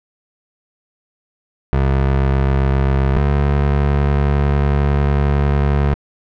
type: tone pair in turn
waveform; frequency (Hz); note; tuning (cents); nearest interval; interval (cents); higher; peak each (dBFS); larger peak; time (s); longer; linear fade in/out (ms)
25% pulse; 67.6 / 71.05; C#2 / C#2; -43 / +43; minor second; 86; second; -9; neither; 1.73-3.17 / 3.17-5.94; second; 0
effects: low-pass 2000 Hz 12 dB/octave